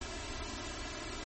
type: noise with comb filter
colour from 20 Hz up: pink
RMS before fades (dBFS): -41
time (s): 0.01-1.24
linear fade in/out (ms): 5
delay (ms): 3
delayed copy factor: +1
effects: MP3 32 kbps